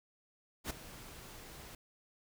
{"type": "noise with ADSR envelope", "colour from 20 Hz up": "pink", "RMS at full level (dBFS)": -37, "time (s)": [0.64, 1.75], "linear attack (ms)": 60, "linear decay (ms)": 12, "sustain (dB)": -14, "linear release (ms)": 3, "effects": []}